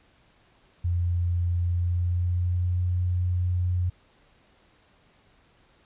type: tone with pitch glide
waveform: sine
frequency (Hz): 87.31 to 89.56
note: F2 to F2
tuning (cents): 0 to +44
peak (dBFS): -22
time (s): 0.84-3.9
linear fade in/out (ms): 10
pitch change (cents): +44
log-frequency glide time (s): 1.62-2.87
effects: pink hiss -61 dBFS RMS until 5.85 s + resampled to 8000 Hz